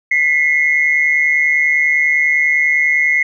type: tone pair together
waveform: sine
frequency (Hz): 1995 / 2145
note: B6 / C7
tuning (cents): +17 / +42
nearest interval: minor second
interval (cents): 125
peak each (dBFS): -13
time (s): 0.11-3.23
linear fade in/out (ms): 5
effects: tanh soft clip ceiling -3 dBFS